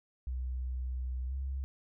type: tone with pitch glide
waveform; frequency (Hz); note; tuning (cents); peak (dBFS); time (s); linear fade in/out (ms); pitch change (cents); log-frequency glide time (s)
sine; 63.2 to 66.96; B1 to C2; +41 to +41; -33; 0.27-1.64; 0; +100; 1.28-1.33
effects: none